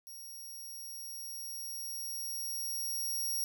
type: tone with level ramp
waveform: 10% pulse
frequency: 5620 Hz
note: F8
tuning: 10 cents sharp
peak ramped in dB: -40 to -26 dBFS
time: 0.07-3.44 s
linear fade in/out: 0 ms
effects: none